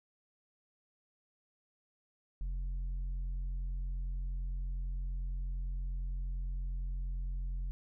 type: tone with tanh clipping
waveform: triangle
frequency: 44.36 Hz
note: F1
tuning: 28 cents sharp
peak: -35 dBFS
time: 2.41-7.71 s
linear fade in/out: 0 ms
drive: 9 dB
effects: none